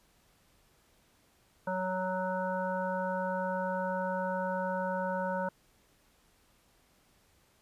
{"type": "harmonic tone", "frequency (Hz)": 185.6, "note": "F#3", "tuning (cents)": 6, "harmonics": [1, 3, 5, 7, 8], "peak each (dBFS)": [-37, -34, -35, -46, -40], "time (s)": [1.67, 5.49], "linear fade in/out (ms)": 5, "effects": ["pink hiss -67 dBFS RMS until 7.61 s", "resampled to 32000 Hz"]}